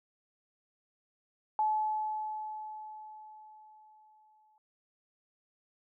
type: tone with exponential decay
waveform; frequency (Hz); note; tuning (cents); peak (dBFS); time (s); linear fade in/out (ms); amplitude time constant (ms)
sine; 860; A5; -40; -25; 1.59-4.58; 1; 650
effects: none